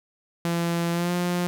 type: tone with pitch glide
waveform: sawtooth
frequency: 170 to 176.61 Hz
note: F3 to F3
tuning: -46 to +20 cents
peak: -19 dBFS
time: 0.45-1.47 s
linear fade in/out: 0 ms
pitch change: +66 cents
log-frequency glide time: 0.92-1.12 s
effects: none